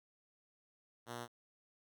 5% pulse tone, 120 Hz, B2, 49 cents flat, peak -32 dBFS, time 1.06-1.28 s, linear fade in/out 50 ms, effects none

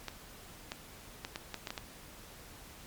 clicks, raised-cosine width 0.2 ms, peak -20 dBFS, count 8, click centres 0.083 / 0.719 / 1.249 / 1.359 / 1.543 / 1.672 / 1.705 / 1.778 s, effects pink hiss -52 dBFS RMS until 2.86 s + MP3 96 kbps

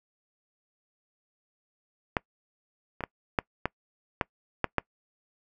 clicks, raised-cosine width 0.5 ms, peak -9 / -21 / -14 / -8 / -11 / -9 / -8 / -8 dBFS, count 8, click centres 2.168 / 3.007 / 3.038 / 3.388 / 3.656 / 4.212 / 4.643 / 4.783 s, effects noise-tail reverb RT60 0.1 s tail -25 dB re dry

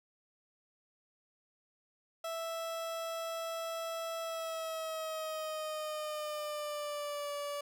30% pulse tone with pitch glide, 659.3 to 577.3 Hz, E5 to D5, 0 to -30 cents, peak -34 dBFS, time 2.24-7.61 s, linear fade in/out 5 ms, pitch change -230 cents, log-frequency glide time 4.21-7.34 s, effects none

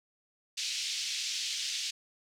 white band-pass noise, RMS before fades -35 dBFS, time 0.57-1.91 s, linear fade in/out 10 ms, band 2600 to 6000 Hz, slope 24 dB/octave, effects none

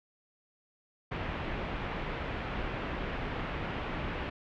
pink low-pass noise, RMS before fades -36 dBFS, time 1.11-4.3 s, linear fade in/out 10 ms, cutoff 2800 Hz, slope 24 dB/octave, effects none

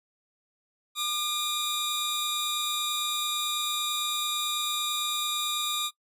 sawtooth tone cluster, 1201 / 3574 / 3800 Hz, D6 / A7 / A#7, +38 / +26 / +33 cents, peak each -29 dBFS, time 0.95-5.91 s, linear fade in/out 50 ms, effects noise-tail reverb RT60 0.1 s tail -20 dB re dry + resampled to 32000 Hz

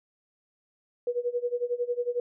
sine tone with tremolo, 485.1 Hz, B4, 31 cents flat, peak -23 dBFS, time 1.07-2.2 s, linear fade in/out 2 ms, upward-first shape sine, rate 11 Hz, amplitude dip 90%, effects none

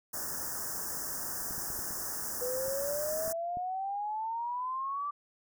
white band-stop noise, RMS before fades -37 dBFS, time 0.13-3.33 s, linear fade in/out 10 ms, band 1800 to 5100 Hz, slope 96 dB/octave
clicks, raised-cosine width 3 ms, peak -33 dBFS, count 8, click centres 1.509 / 1.581 / 1.703 / 1.791 / 1.908 / 2.682 / 3.278 / 3.571 s
sine exponential sweep, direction up, 491.1 to 1174.7 Hz, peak -32 dBFS, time 2.41-5.11 s, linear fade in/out 10 ms
effects none

